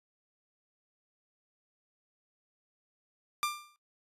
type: tone with exponential decay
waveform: sawtooth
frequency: 1190 Hz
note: D6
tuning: 22 cents sharp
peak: -23 dBFS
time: 3.43-3.76 s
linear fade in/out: 0 ms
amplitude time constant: 70 ms
effects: noise-tail reverb RT60 0.1 s tail -18 dB re dry + resampled to 32000 Hz